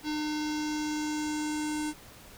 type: tone with low-pass filter sweep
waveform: square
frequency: 303 Hz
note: D#4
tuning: 46 cents flat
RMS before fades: -32 dBFS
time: 0.03-1.94 s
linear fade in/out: 50 ms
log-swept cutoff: 4800 to 8900 Hz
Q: 2.6
effects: pink hiss -51 dBFS RMS until 2.37 s